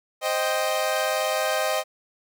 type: chord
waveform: sawtooth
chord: C minor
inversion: none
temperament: equal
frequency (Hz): 523.3 / 622.3 / 784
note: C5 / Eb5 / G5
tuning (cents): 0 / 0 / 0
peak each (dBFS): -24 / -21 / -25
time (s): 0.21-1.84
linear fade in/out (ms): 50
effects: none